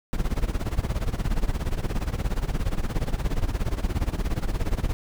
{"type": "noise with tremolo", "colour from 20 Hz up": "brown", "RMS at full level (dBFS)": -22, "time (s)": [0.13, 4.93], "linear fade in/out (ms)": 0, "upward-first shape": "sine", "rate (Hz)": 17, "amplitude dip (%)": 85, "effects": []}